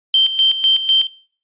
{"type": "tone with tremolo", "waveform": "sine", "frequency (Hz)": 3129, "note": "G7", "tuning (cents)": -4, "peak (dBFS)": -9, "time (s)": [0.14, 1.07], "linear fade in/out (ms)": 2, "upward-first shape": "square", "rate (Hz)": 4, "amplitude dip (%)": 65, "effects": ["noise-tail reverb RT60 0.5 s tail -23 dB re dry", "resampled to 8000 Hz"]}